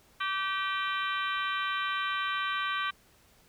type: harmonic tone with a mistuned harmonic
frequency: 386.3 Hz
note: G4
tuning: 25 cents flat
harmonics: 3 / 4 / 5 / 6 / 7 / 8 / 9 / 10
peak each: -32 / -34 / -40 / -39 / -45 / -39 / -47 / -43 dBFS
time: 0.2-2.91 s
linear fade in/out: 10 ms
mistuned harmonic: 6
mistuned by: +45 cents
effects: pink hiss -62 dBFS RMS until 3.48 s